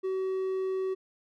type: tone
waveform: triangle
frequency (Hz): 378.6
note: F#4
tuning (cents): +40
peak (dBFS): -26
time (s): 0.03-0.95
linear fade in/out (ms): 20
effects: none